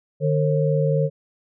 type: tone cluster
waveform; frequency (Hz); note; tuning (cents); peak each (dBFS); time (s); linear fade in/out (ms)
sine; 150.9 / 454.8 / 538; D3 / A#4 / C5; +47 / -43 / +48; -19 / -24 / -23; 0.2-1.1; 50
effects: none